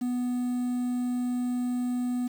triangle tone with quantisation, 246.9 Hz, B3, in tune, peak -24 dBFS, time 0.01-2.28 s, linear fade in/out 10 ms, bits 8, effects none

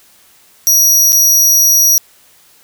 sawtooth tone with dropouts, 5770 Hz, F#8, 44 cents flat, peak -4 dBFS, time 0.67-1.98 s, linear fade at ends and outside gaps 0 ms, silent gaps 1.122-1.129 s, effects white hiss -47 dBFS RMS until 2.63 s

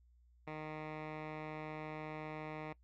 10% pulse tone with low-pass filter, 154.5 Hz, D#3, 12 cents flat, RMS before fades -45 dBFS, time 0.47-2.73 s, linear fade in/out 5 ms, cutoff 2100 Hz, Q 1.6, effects noise-tail reverb RT60 0.1 s tail -22 dB re dry + added 60 Hz sine -64 dBFS peak until 2.83 s

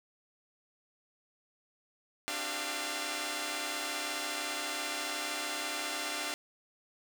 5% pulse tone cluster, 264.1 / 297.4 / 367.4 / 399.7 / 689 Hz, C4 / D4 / F#4 / G4 / F5, +16 / +22 / -12 / +34 / -24 cents, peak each -34 / -28 / -34 / -33 / -26 dBFS, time 2.28-6.34 s, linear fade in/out 0 ms, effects none

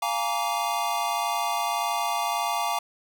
square chord, Bb dominant seventh, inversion second, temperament equal with one note detuned, 698.5 / 830.6 / 932.3 / 1154.5 Hz, F5 / Ab5 / Bb5 / D6, 0 / 0 / 0 / -30 cents, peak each -31 dBFS, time 0.02-2.79 s, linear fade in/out 5 ms, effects none

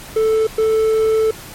triangle tone bursts at uneven times, 440 Hz, A4, in tune, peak -10 dBFS, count 2, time 0.16-0.47 / 0.58-1.31 s, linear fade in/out 5 ms, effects pink hiss -35 dBFS RMS until 1.54 s + MP3 64 kbps

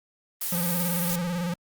blue noise, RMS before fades -29 dBFS, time 0.41-1.16 s, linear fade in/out 5 ms
square tone with vibrato, 174.61 Hz, F3, in tune, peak -27 dBFS, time 0.52-1.54 s, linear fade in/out 5 ms, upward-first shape square, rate 18 Hz, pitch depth 53 cents each way
effects Opus 32 kbps

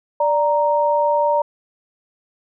sine tone pair together, 587.3 / 932.3 Hz, D5 / A#5, 0 / 0 cents, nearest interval minor sixth, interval 800 cents, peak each -17 dBFS, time 0.2-1.42 s, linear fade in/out 5 ms, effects none

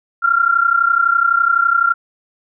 sine tone pair together, 1365 / 1396.9 Hz, F6 / F6, -40 / 0 cents, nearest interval unison, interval 40 cents, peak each -14 dBFS, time 0.22-1.94 s, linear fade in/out 20 ms, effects none

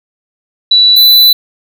sine / square tone pair in turn, 3948 / 3987 Hz, B7 / B7, -1 / +16 cents, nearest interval unison, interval 17 cents, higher second, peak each -3 dBFS, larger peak neither, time 0.71-0.96 / 0.96-1.33 s, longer second, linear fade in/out 5 ms, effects none

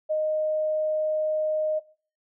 sine tone, 619 Hz, D#5, 9 cents flat, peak -22 dBFS, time 0.09-1.8 s, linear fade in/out 20 ms, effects noise-tail reverb RT60 0.4 s tail -19 dB re dry

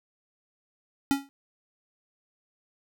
square tone with exponential decay, 277.2 Hz, C#4, in tune, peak -18 dBFS, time 1.11-1.29 s, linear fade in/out 0 ms, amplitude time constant 37 ms, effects none

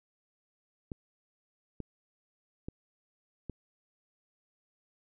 clicks, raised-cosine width 3 ms, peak -25 dBFS, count 4, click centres 0.918 / 1.803 / 2.685 / 3.497 s, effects none

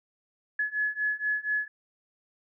sine beating tone pair, 1700 / 1704.2 Hz, G#6 / G#6, +40 / +44 cents, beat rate 4.2 Hz, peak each -30 / -29 dBFS, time 0.59-1.68 s, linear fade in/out 5 ms, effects none

